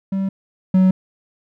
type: tone pair in turn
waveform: triangle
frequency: 193.5 / 187.02 Hz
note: G3 / F#3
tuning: -22 / +19 cents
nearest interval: minor second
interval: 59 cents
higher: first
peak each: -16 / -8 dBFS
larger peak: second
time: 0.12-0.29 / 0.74-0.91 s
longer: neither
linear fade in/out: 5 ms
effects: none